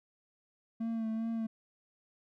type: tone with vibrato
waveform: triangle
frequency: 224.8 Hz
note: A3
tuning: 37 cents sharp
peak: -30 dBFS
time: 0.8-1.47 s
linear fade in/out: 10 ms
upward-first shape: sine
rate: 2.5 Hz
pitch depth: 29 cents each way
effects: none